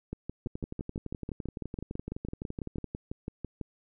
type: two click trains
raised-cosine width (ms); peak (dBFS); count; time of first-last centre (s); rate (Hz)
3; -22 / -23; 22 / 29; 0.13-3.613 / 0.47-2.843; 6.03 / 11.8
effects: none